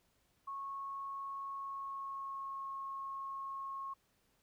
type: tone with pitch glide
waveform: sine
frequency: 1099 to 1088.3 Hz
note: C#6 to C#6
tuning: -15 to -32 cents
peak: -40 dBFS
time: 0.47-3.94 s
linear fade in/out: 10 ms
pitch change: -17 cents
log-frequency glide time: 1.56-2.69 s
effects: pink hiss -75 dBFS RMS until 4.42 s